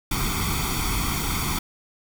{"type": "noise with comb filter", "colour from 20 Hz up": "pink", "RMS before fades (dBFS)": -25, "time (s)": [0.11, 1.59], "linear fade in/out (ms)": 5, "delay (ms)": 0.88, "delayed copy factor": 0.85, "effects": []}